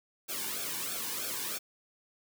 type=noise with flanger; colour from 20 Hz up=white; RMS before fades=-36 dBFS; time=0.28-1.59 s; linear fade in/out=20 ms; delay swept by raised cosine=1 to 1.57 ms; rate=3.1 Hz; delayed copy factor=-0.8; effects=none